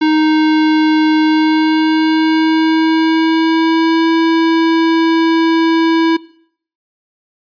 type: tone with pitch glide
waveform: square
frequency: 311.1 to 327.7 Hz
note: D#4 to E4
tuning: 0 to -10 cents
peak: -10 dBFS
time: 0.01-6.17 s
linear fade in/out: 10 ms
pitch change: +90 cents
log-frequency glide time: 1.21-4.1 s
effects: noise-tail reverb RT60 0.6 s tail -20 dB re dry + resampled to 11025 Hz